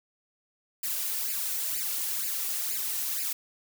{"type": "noise with flanger", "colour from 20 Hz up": "blue", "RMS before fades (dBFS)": -31, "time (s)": [0.83, 3.33], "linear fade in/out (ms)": 5, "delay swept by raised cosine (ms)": [0.42, 2.82], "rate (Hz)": 2.1, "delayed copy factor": 0.8, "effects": []}